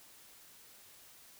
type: silence
effects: white hiss -58 dBFS RMS until 1.39 s